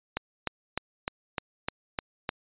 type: click train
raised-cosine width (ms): 0.3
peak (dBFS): -12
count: 8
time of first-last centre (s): 0.17-2.291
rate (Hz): 3.3
effects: resampled to 8000 Hz